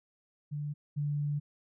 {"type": "tone pair in turn", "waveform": "sine", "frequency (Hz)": [147.1, 146.08], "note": ["D3", "D3"], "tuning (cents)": [3, -9], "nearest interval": "unison", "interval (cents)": 12, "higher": "first", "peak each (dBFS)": [-33, -29], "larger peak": "second", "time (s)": [[0.51, 0.74], [0.96, 1.4]], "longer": "second", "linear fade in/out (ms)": 20, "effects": []}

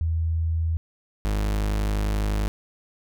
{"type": "tone pair in turn", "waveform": ["sine", "40% pulse"], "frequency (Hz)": [81.6, 51.61], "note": ["E2", "G#1"], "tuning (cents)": [-17, -10], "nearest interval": "minor sixth", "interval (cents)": 793, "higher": "first", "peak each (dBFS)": -21, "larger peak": "neither", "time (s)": [[0.01, 0.77], [1.25, 2.48]], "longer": "second", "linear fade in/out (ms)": 0, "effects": []}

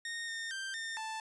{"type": "tone with pitch steps", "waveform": "sawtooth", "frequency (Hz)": [1848, 1827, 1571, 1815, 881], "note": ["A#6", "A#6", "G6", "A#6", "A5"], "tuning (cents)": [-16, -35, 3, -47, 2], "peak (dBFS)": -34, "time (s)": [0.05, 1.2], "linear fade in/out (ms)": 2, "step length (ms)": 230, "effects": ["resampled to 22050 Hz"]}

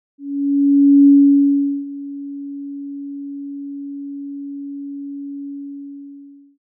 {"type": "tone with ADSR envelope", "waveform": "sine", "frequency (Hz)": 281.4, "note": "C#4", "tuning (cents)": 26, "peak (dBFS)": -5, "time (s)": [0.18, 6.58], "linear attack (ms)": 890, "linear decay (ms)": 780, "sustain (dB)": -21, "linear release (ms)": 1100, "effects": []}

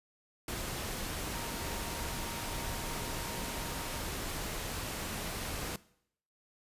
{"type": "tone in noise", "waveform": "sine", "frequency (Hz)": 932.3, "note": "A#5", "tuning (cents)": 0, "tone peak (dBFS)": -47, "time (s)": [1.34, 4], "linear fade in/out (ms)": 2, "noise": "pink", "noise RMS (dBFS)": -38, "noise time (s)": [0.48, 5.76], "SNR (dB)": -12, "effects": ["noise-tail reverb RT60 0.7 s tail -20 dB re dry", "resampled to 32000 Hz"]}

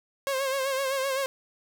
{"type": "tone with vibrato", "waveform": "sawtooth", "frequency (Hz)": 538, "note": "C5", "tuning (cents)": 48, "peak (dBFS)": -22, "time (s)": [0.27, 1.26], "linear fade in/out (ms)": 0, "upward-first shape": "sine", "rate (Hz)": 7.8, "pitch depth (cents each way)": 56, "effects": []}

